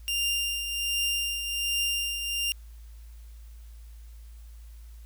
sawtooth tone with tremolo, 2794 Hz, F7, in tune, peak -21 dBFS, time 0.08-2.52 s, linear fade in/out 0 ms, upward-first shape triangle, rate 1.3 Hz, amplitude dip 55%, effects added 56 Hz sine -43 dBFS peak until 5.05 s + white hiss -62 dBFS RMS until 5.05 s

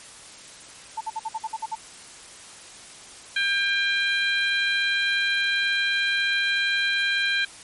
sine tone bursts, 886 Hz, A5, 12 cents sharp, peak -25 dBFS, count 9, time 0.97-1.754 s, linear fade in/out 10 ms, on 40 ms, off 53 ms
harmonic tone, 798 Hz, G5, 31 cents sharp, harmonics 2 / 3 / 4 / 5, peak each -23 / -27 / -29 / -29 dBFS, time 3.36-7.45 s, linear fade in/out 5 ms
effects white hiss -44 dBFS RMS until 7.63 s + MP3 48 kbps

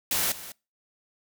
white noise with echo, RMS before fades -26 dBFS, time 0.11-0.32 s, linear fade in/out 2 ms, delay 200 ms, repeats 1, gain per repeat -15 dB, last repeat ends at 0.52 s, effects noise-tail reverb RT60 0.3 s tail -25 dB re dry

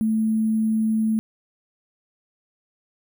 sine tone with sample-and-hold, 219.4 Hz, A3, 5 cents flat, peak -18 dBFS, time 0.01-1.19 s, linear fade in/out 0 ms, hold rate 11025 Hz, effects none

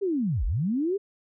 sine linear two-way sweep, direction down then up, 413.8 to 36.09 to 413.8 Hz, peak -23 dBFS, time 0.01-0.98 s, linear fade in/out 20 ms, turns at 0.45 s, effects none

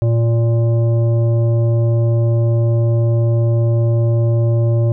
sine tone with frequency modulation, 115.1 Hz, A#2, 22 cents flat, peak -11 dBFS, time 0.02-4.92 s, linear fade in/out 0 ms, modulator 465 Hz, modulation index 0.45, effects none

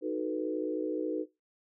sine chord, B dominant seventh, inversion first, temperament equal, 311.1 / 370 / 440 / 493.9 Hz, D#4 / F#4 / A4 / B4, 0 / 0 / 0 / 0 cents, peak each -34 / -36 / -36 / -36 dBFS, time 0.01-1.26 s, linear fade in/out 50 ms, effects noise-tail reverb RT60 0.2 s tail -18 dB re dry

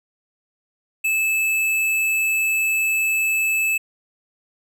sine tone with hard clipping, 2615 Hz, E7, 15 cents flat, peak -19 dBFS, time 1.04-3.78 s, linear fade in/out 10 ms, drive 13 dB, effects none

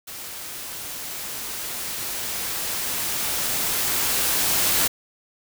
white noise with level ramp, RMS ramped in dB -36 to -20 dBFS, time 0.07-4.88 s, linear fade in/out 10 ms, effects none

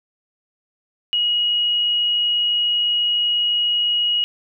sine tone, 2897 Hz, F#7, 37 cents flat, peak -16 dBFS, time 1.13-4.24 s, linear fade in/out 0 ms, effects none

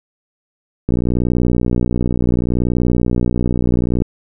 click train, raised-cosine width 3 ms, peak -4 dBFS, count 191, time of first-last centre 0.89-4.02 s, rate 60.7 Hz, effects none

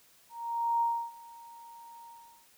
sine tone with ADSR envelope, 932.3 Hz, A#5, in tune, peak -24 dBFS, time 0.29-2.48 s, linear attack 520 ms, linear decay 300 ms, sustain -23 dB, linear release 400 ms, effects white hiss -62 dBFS RMS until 2.57 s

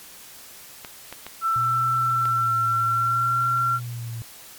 clicks, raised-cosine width 0.3 ms, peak -19 dBFS, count 4, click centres 0.848 / 1.126 / 1.266 / 2.255 s
sine tone with pitch glide, 1335 to 1367 Hz, E6 to F6, +22 to -37 cents, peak -19 dBFS, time 1.41-3.8 s, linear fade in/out 50 ms, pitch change +41 cents, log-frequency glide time 1.9-3.32 s
sine tone with vibrato, 118.9 Hz, A#2, 35 cents sharp, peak -29 dBFS, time 1.56-4.22 s, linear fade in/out 0 ms, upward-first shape sine, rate 0.63 Hz, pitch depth 67 cents each way
effects white hiss -44 dBFS RMS until 4.58 s + MP3 96 kbps

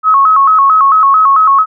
sine tone with vibrato, 1186 Hz, D6, 17 cents sharp, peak -4 dBFS, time 0.03-1.66 s, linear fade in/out 50 ms, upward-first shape square, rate 4.5 Hz, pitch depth 130 cents each way, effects none

